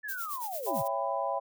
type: linear sweep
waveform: sine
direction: down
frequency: 1760 to 87.31 Hz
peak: -35 dBFS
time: 0.03-0.83 s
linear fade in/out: 20 ms
type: noise with tremolo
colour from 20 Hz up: violet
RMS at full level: -37 dBFS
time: 0.08-0.88 s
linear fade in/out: 10 ms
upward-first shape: sine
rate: 8.9 Hz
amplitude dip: 80%
type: chord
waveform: sine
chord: C# half-diminished seventh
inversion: none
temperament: just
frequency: 554.4 / 665.2 / 798.3 / 997.9 Hz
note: C#5 / E5 / G5 / B5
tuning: 0 / +16 / +31 / +18 cents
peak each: -34 dBFS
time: 0.66-1.4 s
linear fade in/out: 20 ms
effects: none